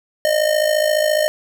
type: tone with amplitude modulation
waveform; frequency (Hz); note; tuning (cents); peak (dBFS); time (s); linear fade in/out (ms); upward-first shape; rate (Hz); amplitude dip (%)
square; 611; D#5; -32; -12; 0.25-1.28; 0; sine; 54.5; 70
effects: none